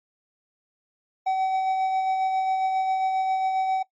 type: tone with tremolo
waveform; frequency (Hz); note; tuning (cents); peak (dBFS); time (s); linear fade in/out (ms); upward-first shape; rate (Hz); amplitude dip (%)
triangle; 760; F#5; +46; -18; 1.26-3.83; 10; sine; 7.4; 30
effects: noise-tail reverb RT60 0.1 s tail -20 dB re dry + MP3 32 kbps